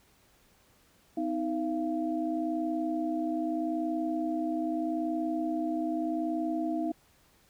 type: tone cluster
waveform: sine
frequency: 255.3 / 316.1 / 684 Hz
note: C4 / D#4 / F5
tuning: -42 / +27 / -36 cents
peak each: -35 / -30 / -35 dBFS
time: 1.17-6.92 s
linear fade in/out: 5 ms
effects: pink hiss -64 dBFS RMS until 7.49 s